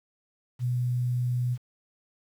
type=tone with quantisation; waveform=sine; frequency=123.47 Hz; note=B2; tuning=in tune; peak=-24 dBFS; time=0.59-1.58 s; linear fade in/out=50 ms; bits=9; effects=none